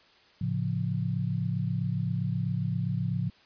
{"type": "chord", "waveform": "sine", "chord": "A augmented", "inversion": "none", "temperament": "equal with one note detuned", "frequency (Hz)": [110, 137.63, 174.61], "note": ["A2", "C#3", "E#3"], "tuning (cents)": [0, -12, 0], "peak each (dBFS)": -31, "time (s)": [0.41, 3.3], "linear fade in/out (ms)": 5, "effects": ["white hiss -59 dBFS RMS until 3.45 s", "resampled to 11025 Hz"]}